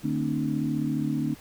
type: tone cluster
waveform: sine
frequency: 150.1 / 226.6 / 265.8 / 301.1 Hz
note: D3 / A#3 / C4 / D4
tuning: +38 / -49 / +27 / +43 cents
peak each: -30 dBFS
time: 0.03-1.35 s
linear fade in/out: 20 ms
effects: pink hiss -50 dBFS RMS until 1.4 s